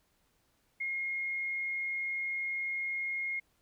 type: tone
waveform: sine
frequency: 2146 Hz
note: C7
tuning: 43 cents sharp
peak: -32 dBFS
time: 0.8-3.4 s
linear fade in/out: 10 ms
effects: pink hiss -73 dBFS RMS until 3.61 s